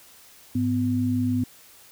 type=tone pair together; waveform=sine; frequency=103.83 / 250.8 Hz; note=G#2 / B3; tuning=0 / +27 cents; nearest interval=octave + minor third; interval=1527 cents; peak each=-26 / -22 dBFS; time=0.55-1.44 s; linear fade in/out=5 ms; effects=white hiss -51 dBFS RMS until 1.91 s